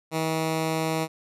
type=tone; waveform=10% pulse; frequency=160 Hz; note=D#3; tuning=49 cents sharp; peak=-16 dBFS; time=0.11-1.08 s; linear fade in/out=50 ms; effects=resampled to 32000 Hz